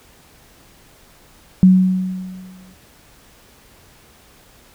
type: tone with exponential decay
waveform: sine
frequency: 185.7 Hz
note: F#3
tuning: 7 cents sharp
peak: -4 dBFS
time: 1.63-2.74 s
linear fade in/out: 0 ms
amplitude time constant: 240 ms
effects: pink hiss -49 dBFS RMS until 4.74 s